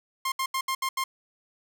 sawtooth tone bursts at uneven times, 1060 Hz, C6, 22 cents sharp, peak -22 dBFS, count 6, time 0.25-0.32 / 0.39-0.46 / 0.54-0.61 / 0.68-0.75 / 0.82-0.89 / 0.97-1.04 s, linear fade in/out 5 ms, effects none

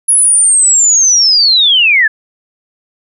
sine linear sweep, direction down, 10548 to 1661.2 Hz, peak -5 dBFS, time 0.08-2.08 s, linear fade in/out 10 ms, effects none

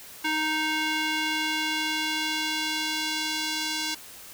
square tone with band-pass filter sweep, 311.1 Hz, D#4, in tune, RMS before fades -28 dBFS, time 0.24-3.95 s, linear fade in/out 10 ms, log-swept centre 2200 to 4600 Hz, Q 1.1, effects white hiss -45 dBFS RMS until 4.33 s

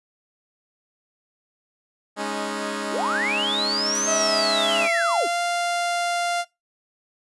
10% pulse chord, Ab suspended fourth, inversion none, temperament equal with one note detuned, 207.7 / 277.2 / 309.5 Hz, Ab3 / Db4 / Eb4, 0 / 0 / -9 cents, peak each -21 / -22 / -24 dBFS, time 2.16-4.89 s, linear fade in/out 50 ms
sine linear two-way sweep, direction up then down, 233.1 to 6400 to 233.1 Hz, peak -22 dBFS, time 2.91-5.28 s, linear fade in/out 50 ms, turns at 4.07 s
violet noise with exponential decay, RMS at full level -27 dBFS, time 3.95-4.27 s, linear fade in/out 0 ms, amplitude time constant 68 ms
sawtooth tone with pitch glide, 646 to 696.4 Hz, E5 to F5, -35 to -5 cents, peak -18 dBFS, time 4.05-6.45 s, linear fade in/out 50 ms, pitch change +130 cents, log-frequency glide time 4.21-5.4 s
effects noise-tail reverb RT60 0.2 s tail -21 dB re dry + resampled to 24000 Hz

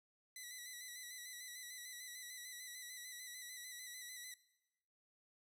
10% pulse tone with vibrato, 1975.5 Hz, B6, in tune, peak -40 dBFS, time 0.36-4.34 s, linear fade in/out 2 ms, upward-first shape square, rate 6.7 Hz, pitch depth 36 cents each way, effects noise-tail reverb RT60 1.0 s tail -19 dB re dry

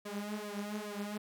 sawtooth tone with flanger, 207.4 Hz, G#3, 2 cents flat, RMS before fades -40 dBFS, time 0.05-1.18 s, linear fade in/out 10 ms, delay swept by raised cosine 1.7 to 6.4 ms, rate 2.4 Hz, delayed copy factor +0.95, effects none

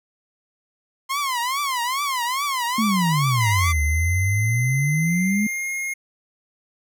sawtooth tone with vibrato, 1046.5 Hz, C6, in tune, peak -18 dBFS, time 1.09-3.73 s, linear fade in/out 20 ms, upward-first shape triangle, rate 2.4 Hz, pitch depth 210 cents each way
sine exponential two-way sweep, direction down then up, 230 to 73.42 to 215.1 Hz, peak -18 dBFS, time 2.78-5.47 s, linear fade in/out 5 ms, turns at 3.82 s
square tone with pitch glide, 2063 to 2141 Hz, C7 to C7, -25 to +39 cents, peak -25 dBFS, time 3.4-5.94 s, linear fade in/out 10 ms, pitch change +64 cents, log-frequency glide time 4.99-5.7 s
effects none

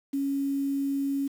sine tone with quantisation, 277.2 Hz, C#4, in tune, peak -25 dBFS, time 0.13-1.28 s, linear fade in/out 10 ms, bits 8, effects none

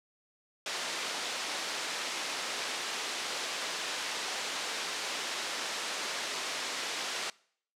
white band-pass noise, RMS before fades -36 dBFS, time 0.66-7.3 s, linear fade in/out 2 ms, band 340 to 5100 Hz, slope 12 dB/octave, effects noise-tail reverb RT60 0.6 s tail -24 dB re dry + low-pass 10000 Hz 12 dB/octave

